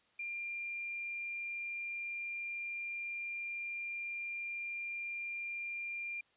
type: tone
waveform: sine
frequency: 2391 Hz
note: D7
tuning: 30 cents sharp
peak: -38 dBFS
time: 0.19-6.21 s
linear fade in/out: 5 ms
effects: white hiss -71 dBFS RMS until 6.36 s + resampled to 8000 Hz

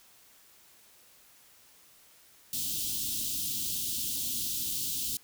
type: band-stop noise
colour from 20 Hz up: white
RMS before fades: -33 dBFS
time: 2.53-5.17 s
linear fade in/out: 2 ms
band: 330 to 3000 Hz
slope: 48 dB/octave
effects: white hiss -59 dBFS RMS until 5.23 s

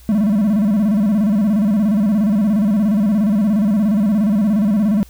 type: tone with vibrato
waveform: triangle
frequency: 207.7 Hz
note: G#3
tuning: in tune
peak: -10 dBFS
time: 0.09-5.03 s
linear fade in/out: 0 ms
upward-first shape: square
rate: 17 Hz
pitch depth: 110 cents each way
effects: added 60 Hz sine -41 dBFS peak until 5.09 s + white hiss -49 dBFS RMS until 5.09 s

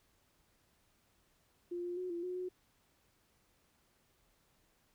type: tone with pitch steps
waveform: sine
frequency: 350 / 352.1 / 365.2 / 343 / 362.8 / 365.1 Hz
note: F4 / F4 / F#4 / F4 / F#4 / F#4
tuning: +4 / +14 / -23 / -31 / -34 / -23 cents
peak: -37 dBFS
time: 1.71-2.49 s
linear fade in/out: 10 ms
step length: 130 ms
effects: pink hiss -73 dBFS RMS until 4.94 s

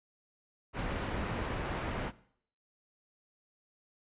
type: low-pass noise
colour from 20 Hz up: pink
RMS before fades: -36 dBFS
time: 0.73-2.12 s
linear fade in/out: 50 ms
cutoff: 2200 Hz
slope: 12 dB/octave
effects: noise-tail reverb RT60 0.6 s tail -18 dB re dry + resampled to 8000 Hz

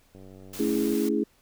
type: click train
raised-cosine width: 2 ms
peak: -35 dBFS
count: 76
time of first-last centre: 0.15-0.938 s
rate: 95.2 Hz
type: noise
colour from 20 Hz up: white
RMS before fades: -40 dBFS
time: 0.53-1.09 s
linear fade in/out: 5 ms
type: chord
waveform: sine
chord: A major seventh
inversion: none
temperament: equal with one note detuned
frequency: 220 / 280.7 / 329.6 / 415.3 Hz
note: A3 / C#4 / E4 / G#4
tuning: 0 / +22 / 0 / 0 cents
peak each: -28 dBFS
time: 0.59-1.24 s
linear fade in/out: 10 ms
effects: pink hiss -63 dBFS RMS until 1.41 s

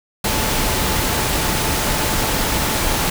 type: tone in noise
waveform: sine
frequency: 874 Hz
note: A5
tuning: 12 cents flat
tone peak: -30 dBFS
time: 0.24-3.1 s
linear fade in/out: 5 ms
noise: pink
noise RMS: -19 dBFS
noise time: 0.24-3.1 s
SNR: -14 dB
effects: none

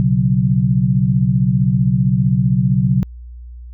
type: chord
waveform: sine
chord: B suspended second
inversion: none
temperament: just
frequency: 123.47 / 138.9 / 185.21 Hz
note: B2 / C#3 / F#3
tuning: 0 / +4 / +2 cents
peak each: -16 dBFS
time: 0-3.03 s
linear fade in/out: 0 ms
effects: added 60 Hz sine -31 dBFS peak until 3.73 s

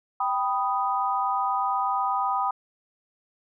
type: chord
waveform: sine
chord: G augmented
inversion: none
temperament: equal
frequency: 784 / 987.8 / 1244.5 Hz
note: G5 / B5 / D#6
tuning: 0 / 0 / 0 cents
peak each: -27 dBFS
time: 0.2-2.51 s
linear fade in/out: 5 ms
effects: none

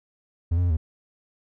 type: tone with pitch steps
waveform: triangle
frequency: 84.2 / 88.9 / 87.6 / 78.9 Hz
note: E2 / F2 / F2 / D#2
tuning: +37 / +31 / +6 / +25 cents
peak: -17 dBFS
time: 0.51-0.77 s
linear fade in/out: 10 ms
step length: 65 ms
effects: none

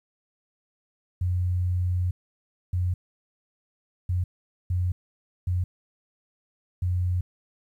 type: tone bursts at uneven times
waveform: sine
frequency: 90 Hz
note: F#2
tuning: 47 cents flat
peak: -22 dBFS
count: 6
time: 1.21-2.11 / 2.73-2.94 / 4.09-4.24 / 4.7-4.92 / 5.47-5.64 / 6.82-7.21 s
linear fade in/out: 5 ms
effects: 10-bit

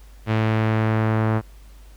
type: tone with low-pass filter sweep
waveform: sawtooth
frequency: 110 Hz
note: A2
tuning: in tune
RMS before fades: -20 dBFS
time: 0.26-1.42 s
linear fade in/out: 50 ms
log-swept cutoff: 2700 to 1400 Hz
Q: 1.2
effects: added 50 Hz sine -42 dBFS peak until 1.96 s + pink hiss -55 dBFS RMS until 1.96 s

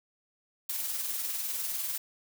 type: noise with tremolo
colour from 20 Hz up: blue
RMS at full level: -32 dBFS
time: 0.69-1.98 s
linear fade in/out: 5 ms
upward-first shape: sine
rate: 20 Hz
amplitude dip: 40%
effects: none

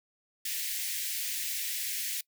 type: high-pass noise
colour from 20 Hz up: white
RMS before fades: -34 dBFS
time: 0.45-2.21 s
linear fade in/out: 5 ms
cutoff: 1800 Hz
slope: 48 dB/octave
effects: noise-tail reverb RT60 0.1 s tail -23 dB re dry

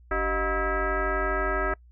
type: tone with frequency modulation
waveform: sine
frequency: 622.3 Hz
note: D#5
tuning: in tune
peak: -23 dBFS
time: 0.11-1.74 s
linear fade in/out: 5 ms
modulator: 335 Hz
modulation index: 3.4
effects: noise-tail reverb RT60 0.1 s tail -25 dB re dry + added 60 Hz sine -50 dBFS peak until 1.91 s

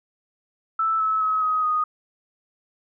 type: tone with pitch steps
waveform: sine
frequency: 1318.5 / 1298.8 / 1279.5 / 1260.4 / 1241.6 Hz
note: E6 / E6 / D#6 / D#6 / D#6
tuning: 0 / -26 / +48 / +22 / -4 cents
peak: -19 dBFS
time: 0.79-1.84 s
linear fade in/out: 5 ms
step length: 210 ms
effects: none

